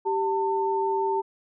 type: tone pair together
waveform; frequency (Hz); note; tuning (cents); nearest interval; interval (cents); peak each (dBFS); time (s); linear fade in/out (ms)
sine; 390 / 897; G4 / A5; -9 / +33; octave + major second; 1442; -25; 0.05-1.22; 20
effects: none